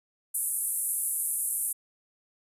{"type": "band-pass noise", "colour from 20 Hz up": "white", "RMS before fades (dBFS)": -30, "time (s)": [0.34, 1.73], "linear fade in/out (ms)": 10, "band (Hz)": [9000, 12000], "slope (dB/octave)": 48, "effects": ["resampled to 32000 Hz"]}